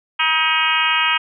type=harmonic tone with a mistuned harmonic; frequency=317.9 Hz; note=D#4; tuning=37 cents sharp; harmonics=3 / 4 / 5 / 6 / 7 / 8 / 9 / 10; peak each=-23 / -22 / -24 / -26 / -24 / -21 / -21 / -25 dBFS; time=0.19-1.18 s; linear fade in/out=10 ms; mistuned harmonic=8; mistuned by=-22 cents; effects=none